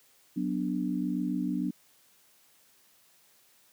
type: chord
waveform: sine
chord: B minor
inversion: second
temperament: equal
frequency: 185 / 246.9 / 293.7 Hz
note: F#3 / B3 / D4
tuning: 0 / 0 / 0 cents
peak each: -32 dBFS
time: 0.36-1.71 s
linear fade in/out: 10 ms
effects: white hiss -63 dBFS RMS until 3.72 s + high-pass 100 Hz 12 dB/octave